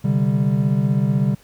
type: chord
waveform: triangle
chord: C suspended second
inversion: none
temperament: equal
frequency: 130.81 / 146.83 / 196 Hz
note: C3 / D3 / G3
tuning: 0 / 0 / 0 cents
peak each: -18 dBFS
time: 0.04-1.35 s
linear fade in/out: 10 ms
effects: pink hiss -52 dBFS RMS until 1.43 s